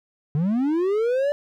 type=linear sweep; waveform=triangle; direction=up; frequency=140 to 590 Hz; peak=-17 dBFS; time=0.35-1.32 s; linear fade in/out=0 ms; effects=none